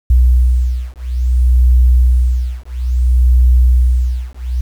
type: beating tone pair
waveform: sine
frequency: 61.6 / 62.19 Hz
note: B1 / B1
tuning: -4 / +13 cents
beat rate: 0.59 Hz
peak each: -11 dBFS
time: 0.1-4.61 s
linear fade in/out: 5 ms
effects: 7-bit